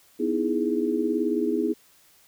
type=chord; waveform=sine; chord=E major seventh; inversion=second; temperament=equal with one note detuned; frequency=248.9 / 311.1 / 329.6 / 415.3 Hz; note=B3 / D#4 / E4 / G#4; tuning=+14 / 0 / 0 / 0 cents; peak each=-28 / -28 / -27 / -27 dBFS; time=0.19-1.74 s; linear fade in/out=20 ms; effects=white hiss -58 dBFS RMS until 2.27 s